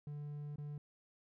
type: tone with dropouts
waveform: triangle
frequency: 146.83 Hz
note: D3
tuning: in tune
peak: -40 dBFS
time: 0.07-0.78 s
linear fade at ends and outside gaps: 2 ms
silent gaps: 0.559-0.582 s
effects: none